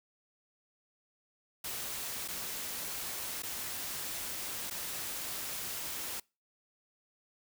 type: noise with dropouts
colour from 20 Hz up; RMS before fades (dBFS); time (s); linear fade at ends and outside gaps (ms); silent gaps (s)
white; -39; 1.64-6.2; 5; 2.279-2.283 / 3.423-3.432 / 4.7-4.708
effects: noise-tail reverb RT60 0.3 s tail -26 dB re dry